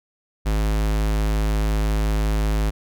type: tone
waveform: square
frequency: 52.8 Hz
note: G#1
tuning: 29 cents sharp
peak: -19 dBFS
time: 0.45-2.71 s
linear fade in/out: 20 ms
effects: none

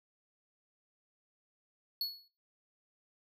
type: tone with exponential decay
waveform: square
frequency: 4379 Hz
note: C#8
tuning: 22 cents flat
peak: -31 dBFS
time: 2.01-2.28 s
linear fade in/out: 2 ms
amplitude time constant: 57 ms
effects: noise-tail reverb RT60 0.3 s tail -18 dB re dry

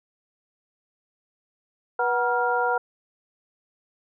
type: tone cluster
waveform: sine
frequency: 487.1 / 744 / 955 / 1398 Hz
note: B4 / F#5 / A#5 / F6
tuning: -24 / +9 / +42 / +1 cents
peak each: -26 dBFS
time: 1.99-2.78 s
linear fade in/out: 5 ms
effects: none

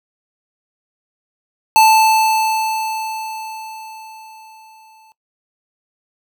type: tone with exponential decay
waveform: square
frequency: 879 Hz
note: A5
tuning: 2 cents flat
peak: -7 dBFS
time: 1.76-5.12 s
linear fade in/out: 0 ms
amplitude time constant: 730 ms
effects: noise-tail reverb RT60 0.1 s tail -19 dB re dry

